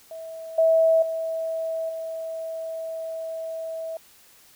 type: tone with level steps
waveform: sine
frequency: 650 Hz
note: E5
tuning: 24 cents flat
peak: -34 / -15 / -25 / -29 dBFS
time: 0.11-3.97 s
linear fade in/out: 2 ms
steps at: 0.58 / 1.02 / 1.89 s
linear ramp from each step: 5 ms
effects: white hiss -54 dBFS RMS until 4.55 s